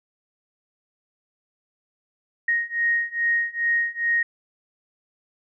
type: beating tone pair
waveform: sine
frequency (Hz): 1868 / 1870.4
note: A#6 / A#6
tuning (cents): +3 / +5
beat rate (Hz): 2.4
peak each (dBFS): -24 / -23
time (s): 2.48-4.23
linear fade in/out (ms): 5
effects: none